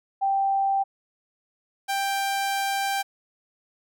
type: tone pair in turn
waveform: sine / sawtooth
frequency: 784 / 787.8 Hz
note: G5 / G5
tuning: 0 / +8 cents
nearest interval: unison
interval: 8 cents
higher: second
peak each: -20 dBFS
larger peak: neither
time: 0.21-0.84 / 1.88-3.03 s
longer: second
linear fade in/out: 20 ms
effects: none